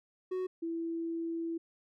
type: tone pair in turn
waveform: triangle / sine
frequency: 370 / 331.8 Hz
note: F#4 / E4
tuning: 0 / +11 cents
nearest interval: major second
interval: 189 cents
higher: first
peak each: -30 / -33 dBFS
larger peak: first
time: 0.31-0.47 / 0.62-1.58 s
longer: second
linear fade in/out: 10 ms
effects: none